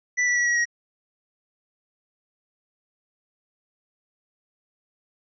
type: tone with pitch steps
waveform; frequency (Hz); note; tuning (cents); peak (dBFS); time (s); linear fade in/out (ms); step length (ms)
square; 1975.5 / 1955.1 / 1934.8 / 1914.8 / 1895; B6 / B6 / B6 / A#6 / A#6; 0 / -18 / -36 / +46 / +28; -20; 0.17-0.655; 20; 97
effects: resampled to 16000 Hz